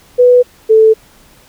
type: tone pair in turn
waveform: sine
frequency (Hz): 493.9 / 440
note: B4 / A4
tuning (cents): 0 / 0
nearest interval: major second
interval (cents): 200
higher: first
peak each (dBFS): -3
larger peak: neither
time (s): 0.18-0.43 / 0.69-0.94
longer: neither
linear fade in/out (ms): 20
effects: pink hiss -45 dBFS RMS until 1.48 s